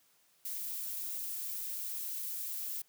violet noise, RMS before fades -39 dBFS, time 0.45-2.82 s, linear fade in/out 5 ms, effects white hiss -69 dBFS RMS until 2.88 s + high-pass 100 Hz 12 dB/octave

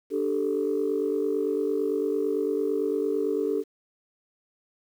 sine chord, D suspended fourth, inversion none, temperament just, 293.7 / 391.6 / 440.5 Hz, D4 / G4 / A4, 0 / -2 / +2 cents, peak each -29 / -27 / -26 dBFS, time 0.1-3.64 s, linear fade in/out 50 ms, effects tanh soft clip ceiling -16 dBFS + 9-bit

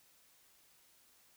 silence, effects white hiss -67 dBFS RMS until 1.36 s

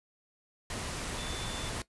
sine tone in noise, 3520 Hz, A7, in tune, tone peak -42 dBFS, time 1.18-1.69 s, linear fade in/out 2 ms, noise pink, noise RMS -37 dBFS, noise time 0.7-1.82 s, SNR -8 dB, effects noise-tail reverb RT60 0.1 s tail -17 dB re dry + resampled to 24000 Hz

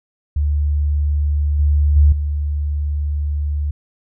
sine tone with level steps, 73.42 Hz, D2, in tune, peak -14 / -11 / -7 / -17 dBFS, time 0.36-3.71 s, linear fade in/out 5 ms, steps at 1.59 / 1.96 / 2.12 s, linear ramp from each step 5 ms, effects none

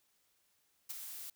blue noise with ADSR envelope, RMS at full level -39 dBFS, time 0.89-1.3 s, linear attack 16 ms, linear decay 14 ms, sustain -7 dB, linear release 4 ms, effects white hiss -75 dBFS RMS until 1.35 s

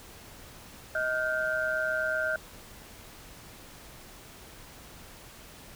sine tone cluster, 630 / 1419 / 1547 Hz, D#5 / F6 / G6, +21 / +27 / -23 cents, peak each -31 dBFS, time 0.95-2.36 s, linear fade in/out 2 ms, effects pink hiss -49 dBFS RMS until 5.75 s

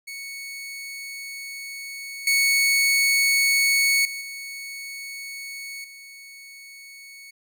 sawtooth tone with level steps, 2217 Hz, C#7, in tune, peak -30 / -14 / -27 / -30 / -38 dBFS, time 0.07-7.31 s, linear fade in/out 10 ms, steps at 2.27 / 4.05 / 4.21 / 5.84 s, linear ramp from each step 2 ms, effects none

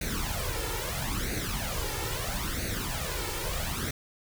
pink noise with flanger, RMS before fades -32 dBFS, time 0.01-3.91 s, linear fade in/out 5 ms, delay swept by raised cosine 0.47 to 2.27 ms, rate 0.76 Hz, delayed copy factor +0.7, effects none

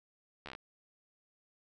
slowing click train, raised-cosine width 0.3 ms, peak -28 dBFS, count 7, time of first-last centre 0.46-0.551 s, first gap 13 ms, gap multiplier 1.06, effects none

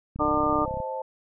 click train, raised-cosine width 5 ms, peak -24 dBFS, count 22, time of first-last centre 0.16-0.802 s, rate 32.7 Hz
harmonic tone, 150.2 Hz, D3, 39 cents sharp, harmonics 2 / 3 / 4 / 5 / 6 / 7 / 8, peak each -27 / -32 / -28 / -33 / -29 / -37 / -25 dBFS, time 0.19-0.66 s, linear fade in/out 20 ms
sine chord, A diminished, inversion first, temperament equal with one note detuned, 523.3 / 627.3 / 880 Hz, C5 / Eb5 / A5, 0 / +14 / 0 cents, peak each -32 / -38 / -32 dBFS, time 0.65-1.02 s, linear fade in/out 5 ms
effects none

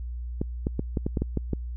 clicks, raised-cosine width 3 ms, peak -13 dBFS, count 9, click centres 0.415 / 0.669 / 0.794 / 0.972 / 1.065 / 1.172 / 1.22 / 1.373 / 1.533 s, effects added 60 Hz sine -31 dBFS peak until 1.76 s

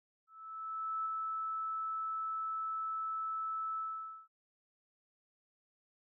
sine tone with ADSR envelope, 1310 Hz, E6, 11 cents flat, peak -33 dBFS, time 0.27-4.28 s, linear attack 790 ms, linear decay 4 ms, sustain -2 dB, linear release 500 ms, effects none

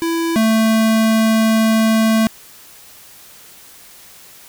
square tone pair in turn, 332.1 / 221.7 Hz, E4 / A3, +13 / +13 cents, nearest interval perfect fifth, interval 700 cents, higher first, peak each -17 / -12 dBFS, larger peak second, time 0.02-0.36 / 0.36-2.27 s, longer second, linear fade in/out 0 ms, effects white hiss -42 dBFS RMS until 4.48 s

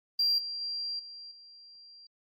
sine tone with level steps, 4744 Hz, D8, 17 cents sharp, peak -22 / -34 / -32 / -43 / -50 dBFS, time 0.19-2.07 s, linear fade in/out 5 ms, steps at 0.38 / 0.61 / 0.99 / 1.31 s, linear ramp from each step 5 ms, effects tanh soft clip ceiling -21 dBFS + Opus 32 kbps

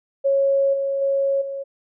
sine tone with level steps, 550 Hz, C#5, 14 cents flat, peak -15 / -20 / -17 / -26 dBFS, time 0.24-1.64 s, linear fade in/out 20 ms, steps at 0.73 / 1.01 / 1.41 s, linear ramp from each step 10 ms, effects none

